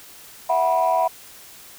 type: chord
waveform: sine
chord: E suspended second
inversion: none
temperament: equal with one note detuned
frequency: 659.3 / 740 / 977 Hz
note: E5 / F#5 / B5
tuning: 0 / 0 / -19 cents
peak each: -20 dBFS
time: 0.49-1.08 s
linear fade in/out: 10 ms
effects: tanh soft clip ceiling -10 dBFS + white hiss -44 dBFS RMS until 1.78 s